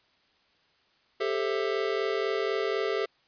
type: chord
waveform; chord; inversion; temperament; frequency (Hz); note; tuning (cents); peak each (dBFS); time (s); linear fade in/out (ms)
square; A minor seventh; third; just; 396 / 440 / 528 / 660; G4 / A4 / C5 / E5; +18 / 0 / +16 / +2; -31 / -31 / -37 / -37; 1.2-3.06; 10
effects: white hiss -66 dBFS RMS until 3.27 s + resampled to 11025 Hz

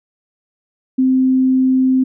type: tone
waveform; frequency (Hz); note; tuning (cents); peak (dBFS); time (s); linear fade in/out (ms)
sine; 260; C4; -11; -10; 0.98-2.04; 10
effects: none

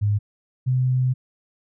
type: tone pair in turn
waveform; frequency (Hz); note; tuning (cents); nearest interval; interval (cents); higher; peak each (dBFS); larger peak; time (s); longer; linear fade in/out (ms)
sine; 103.4 / 127.98; G#2 / C3; -7 / -38; major third; 369; second; -17; neither; 0.01-0.19 / 0.66-1.14; second; 20
effects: none

